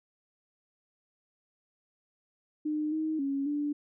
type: tone with pitch steps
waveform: sine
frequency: 303.8 / 313.9 / 276.5 / 292.5 Hz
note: D#4 / D#4 / C#4 / D4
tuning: -41 / +15 / -4 / -7 cents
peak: -28 dBFS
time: 2.65-3.73 s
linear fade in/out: 10 ms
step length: 270 ms
effects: none